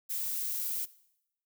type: noise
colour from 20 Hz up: violet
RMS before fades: -34 dBFS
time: 0.09-0.86 s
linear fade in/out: 20 ms
effects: noise-tail reverb RT60 0.8 s tail -19 dB re dry